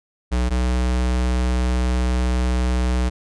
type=tone pair in turn; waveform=square; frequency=61.4 / 62.04 Hz; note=B1 / B1; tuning=-9 / +9 cents; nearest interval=unison; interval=18 cents; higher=second; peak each=-18 / -18 dBFS; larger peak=neither; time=0.31-0.5 / 0.5-3.1 s; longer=second; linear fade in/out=20 ms; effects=resampled to 22050 Hz